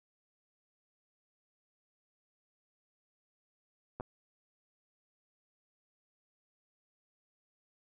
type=clicks; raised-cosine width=1 ms; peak=-26 dBFS; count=2; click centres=4 / 4.008 s; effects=none